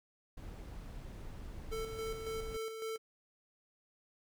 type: noise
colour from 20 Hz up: brown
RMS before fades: -46 dBFS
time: 0.37-2.57 s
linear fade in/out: 5 ms
type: tone with tremolo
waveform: square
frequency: 444.5 Hz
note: A4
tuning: 18 cents sharp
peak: -38 dBFS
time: 1.71-2.98 s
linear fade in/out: 20 ms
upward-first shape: square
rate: 3.6 Hz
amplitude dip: 45%
effects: none